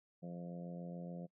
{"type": "harmonic tone", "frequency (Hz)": 87, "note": "F2", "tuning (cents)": -6, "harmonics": [2, 3, 4, 5, 6, 7, 8], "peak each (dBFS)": [-44, -56, -58, -59, -53, -57, -59], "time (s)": [0.22, 1.27], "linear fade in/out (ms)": 20, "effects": ["noise-tail reverb RT60 0.1 s tail -25 dB re dry"]}